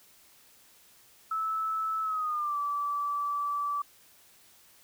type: tone with pitch glide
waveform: sine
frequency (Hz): 1307 to 1157.7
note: E6 to D6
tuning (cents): -15 to -25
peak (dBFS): -28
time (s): 1.31-3.82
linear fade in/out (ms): 5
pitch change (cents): -210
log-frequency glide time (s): 2.02-2.58
effects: white hiss -59 dBFS RMS until 4.83 s

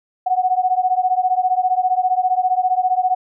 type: beating tone pair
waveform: sine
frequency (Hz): 733 / 748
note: F#5 / F#5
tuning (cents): -16 / +19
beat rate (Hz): 15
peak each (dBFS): -17 / -18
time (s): 0.26-3.15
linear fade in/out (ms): 10
effects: none

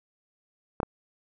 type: clicks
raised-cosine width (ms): 1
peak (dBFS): -13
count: 2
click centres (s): 0.802 / 0.831
effects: none

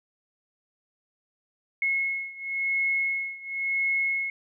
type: beating tone pair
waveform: sine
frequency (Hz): 2175 / 2175.95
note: C#7 / C#7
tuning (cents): -33 / -33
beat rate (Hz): 0.95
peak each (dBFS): -27 / -29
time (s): 1.82-4.3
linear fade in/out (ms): 2
effects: none

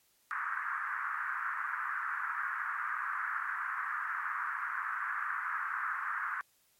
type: band-pass noise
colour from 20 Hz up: white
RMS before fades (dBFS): -36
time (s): 0.31-6.41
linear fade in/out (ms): 0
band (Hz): 1100 to 1700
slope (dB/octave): 48
effects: white hiss -70 dBFS RMS until 6.79 s + MP3 64 kbps

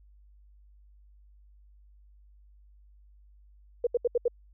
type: tone bursts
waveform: sine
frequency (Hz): 479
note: A#4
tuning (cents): +47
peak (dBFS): -21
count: 5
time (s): 3.84-4.281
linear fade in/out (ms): 5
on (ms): 29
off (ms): 74
effects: added 50 Hz sine -54 dBFS peak until 4.53 s

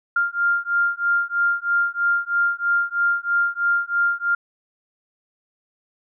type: beating tone pair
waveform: sine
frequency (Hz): 1396.9 / 1400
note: F6 / F6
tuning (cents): 0 / +4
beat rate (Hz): 3.1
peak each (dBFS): -21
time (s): 0.16-4.35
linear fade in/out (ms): 5
effects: none

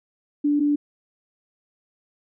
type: tone pair in turn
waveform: sine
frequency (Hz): 291.8 / 291.8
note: D4 / D4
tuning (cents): -11 / -11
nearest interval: unison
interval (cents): 0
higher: neither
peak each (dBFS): -17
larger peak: neither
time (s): 0.44-0.6 / 0.6-0.76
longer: neither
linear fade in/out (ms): 10
effects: none

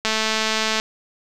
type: click train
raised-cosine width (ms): 0.2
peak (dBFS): -4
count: 165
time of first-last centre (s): 0.05-0.799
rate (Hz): 219
effects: none

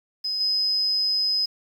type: tone with level steps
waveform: sine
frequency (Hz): 5050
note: D#8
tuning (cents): +25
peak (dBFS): -24 / -20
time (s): 0.24-1.46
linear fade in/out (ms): 10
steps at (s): 0.4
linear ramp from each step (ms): 10
effects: 8-bit

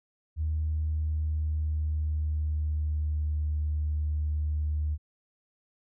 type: tone with pitch glide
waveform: sine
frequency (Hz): 77.78 to 75.7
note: D#2 to D#2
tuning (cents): 0 to -47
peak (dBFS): -25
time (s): 0.36-4.98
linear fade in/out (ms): 50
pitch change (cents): -47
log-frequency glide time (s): 0.5-3.43
effects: tanh soft clip ceiling -21 dBFS

